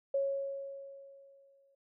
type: tone with exponential decay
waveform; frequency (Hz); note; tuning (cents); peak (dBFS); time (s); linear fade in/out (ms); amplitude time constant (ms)
sine; 551; C#5; -11; -27; 0.14-1.75; 5; 350
effects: none